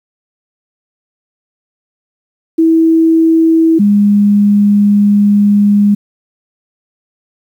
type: tone pair in turn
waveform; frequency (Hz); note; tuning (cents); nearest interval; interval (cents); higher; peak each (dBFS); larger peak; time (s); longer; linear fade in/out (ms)
sine; 325.4 / 204.6; E4 / G#3; -22 / -26; minor sixth; 804; first; -5; neither; 2.58-3.79 / 3.79-5.95; second; 10
effects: 7-bit